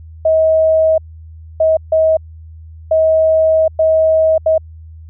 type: tone bursts at uneven times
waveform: sine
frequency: 637 Hz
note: D#5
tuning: 41 cents sharp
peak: -8 dBFS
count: 6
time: 0.25-0.98 / 1.6-1.77 / 1.92-2.17 / 2.91-3.68 / 3.79-4.38 / 4.46-4.58 s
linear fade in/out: 5 ms
effects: added 80 Hz sine -32 dBFS peak until 5.09 s